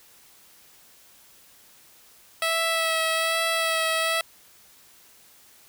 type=tone with vibrato; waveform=10% pulse; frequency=653 Hz; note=E5; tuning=17 cents flat; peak=-14 dBFS; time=2.42-4.21 s; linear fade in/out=2 ms; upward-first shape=sine; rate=1.2 Hz; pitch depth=16 cents each way; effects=white hiss -54 dBFS RMS until 5.68 s